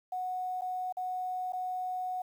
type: tone with dropouts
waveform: sine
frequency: 736 Hz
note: F#5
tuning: 9 cents flat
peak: -32 dBFS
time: 0.12-2.22 s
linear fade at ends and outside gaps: 5 ms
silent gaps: 0.611-0.618 / 0.925-0.969 / 1.523-1.532 s
effects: 10-bit